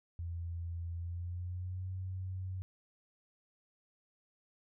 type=tone with pitch glide; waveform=sine; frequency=85 to 93.23 Hz; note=F2 to F#2; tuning=-46 to +14 cents; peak=-37 dBFS; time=0.19-2.62 s; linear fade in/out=0 ms; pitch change=+160 cents; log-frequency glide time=0.96-1.89 s; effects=none